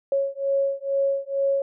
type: beating tone pair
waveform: sine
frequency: 550 / 552.2 Hz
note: C#5 / C#5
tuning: -14 / -7 cents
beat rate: 2.2 Hz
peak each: -24 dBFS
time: 0.12-1.62 s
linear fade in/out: 2 ms
effects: none